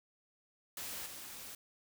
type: noise with level steps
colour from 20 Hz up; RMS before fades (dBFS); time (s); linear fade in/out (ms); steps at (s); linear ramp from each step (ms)
white; -43 / -48; 0.77-1.55; 2; 1.06; 2
effects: none